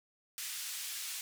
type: band-pass noise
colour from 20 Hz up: white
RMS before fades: -41 dBFS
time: 0.38-1.21 s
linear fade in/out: 0 ms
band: 2000 to 11000 Hz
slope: 12 dB/octave
effects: none